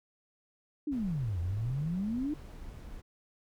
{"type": "exponential two-way sweep", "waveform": "sine", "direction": "down then up", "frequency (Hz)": [311.1, 82.41, 311.1], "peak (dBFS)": -30, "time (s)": [0.87, 2.34], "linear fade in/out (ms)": 5, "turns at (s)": 1.4}
{"type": "noise", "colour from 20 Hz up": "brown", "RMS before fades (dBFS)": -45, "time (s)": [0.91, 3.02], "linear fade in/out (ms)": 20}
{"effects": []}